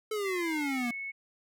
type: exponential sweep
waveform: square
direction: down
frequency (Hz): 440 to 233.1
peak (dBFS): -31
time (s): 0.11-0.91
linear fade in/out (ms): 5
type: tone with pitch glide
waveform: sine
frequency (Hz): 2055 to 2202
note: C7 to C#7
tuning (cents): -32 to -12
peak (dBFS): -35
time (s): 0.24-1.12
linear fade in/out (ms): 20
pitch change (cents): +120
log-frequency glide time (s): 0.38-0.78
effects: none